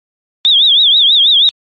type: tone with vibrato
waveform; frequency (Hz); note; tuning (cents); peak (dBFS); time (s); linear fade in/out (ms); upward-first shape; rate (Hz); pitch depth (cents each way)
sine; 3519; A7; 0; -5; 0.45-1.49; 0; triangle; 6.2; 190
effects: MP3 32 kbps